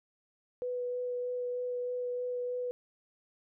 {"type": "tone with vibrato", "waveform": "sine", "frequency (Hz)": 493.9, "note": "B4", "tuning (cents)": 0, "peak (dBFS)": -32, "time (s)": [0.62, 2.71], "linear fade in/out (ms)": 0, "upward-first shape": "sine", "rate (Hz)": 3.2, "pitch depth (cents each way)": 9, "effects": []}